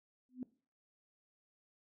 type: tone with exponential growth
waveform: sine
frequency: 252.5 Hz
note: B3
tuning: 39 cents sharp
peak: -35 dBFS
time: 0.29-0.43 s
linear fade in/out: 1 ms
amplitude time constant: 29 ms
effects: noise-tail reverb RT60 0.4 s tail -19 dB re dry